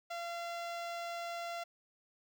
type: tone with notch filter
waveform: sawtooth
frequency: 685 Hz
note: F5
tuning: 34 cents flat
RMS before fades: -41 dBFS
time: 0.1-1.64 s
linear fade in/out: 10 ms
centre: 11000 Hz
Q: 0.67
effects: none